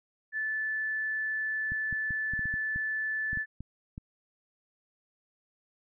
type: tone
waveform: sine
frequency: 1746 Hz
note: A6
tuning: 14 cents flat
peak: -29 dBFS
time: 0.32-3.46 s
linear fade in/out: 50 ms
type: clicks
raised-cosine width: 5 ms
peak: -27 dBFS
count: 12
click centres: 1.72 / 1.927 / 2.107 / 2.336 / 2.393 / 2.456 / 2.54 / 2.76 / 3.331 / 3.373 / 3.606 / 3.979 s
effects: none